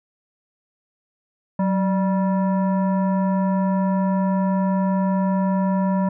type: tone with frequency modulation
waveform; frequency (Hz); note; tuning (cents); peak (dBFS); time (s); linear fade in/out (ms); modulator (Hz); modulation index
sine; 187.4; F#3; +22; -17; 1.59-6.09; 5; 780; 0.67
effects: none